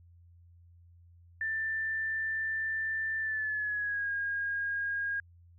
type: tone with pitch glide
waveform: sine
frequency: 1776 to 1628.6 Hz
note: A6 to G#6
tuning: +16 to -34 cents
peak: -30 dBFS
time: 1.41-5.2 s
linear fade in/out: 2 ms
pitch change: -150 cents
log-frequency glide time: 3.19-4.11 s
effects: added 86 Hz sine -55 dBFS peak until 5.58 s